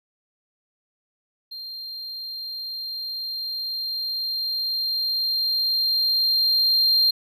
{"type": "tone with level ramp", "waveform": "triangle", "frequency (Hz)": 4186, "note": "C8", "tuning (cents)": 0, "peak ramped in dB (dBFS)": [-32, -14], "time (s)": [1.51, 7.11], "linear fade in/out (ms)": 10, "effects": []}